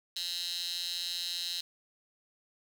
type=tone with high-pass filter; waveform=15% pulse; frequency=174.61 Hz; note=F3; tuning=in tune; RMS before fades=-36 dBFS; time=0.16-1.61 s; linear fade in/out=5 ms; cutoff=3900 Hz; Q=5.5; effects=none